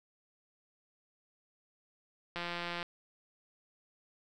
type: click train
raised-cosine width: 0.3 ms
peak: -22 dBFS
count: 82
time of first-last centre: 2.36-2.828 s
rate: 173 Hz
effects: none